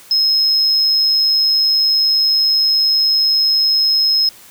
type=tone; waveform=triangle; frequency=5150 Hz; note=E8; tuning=41 cents flat; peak=-9 dBFS; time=0.11-4.29 s; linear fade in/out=2 ms; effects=tanh soft clip ceiling -6 dBFS + white hiss -42 dBFS RMS until 4.5 s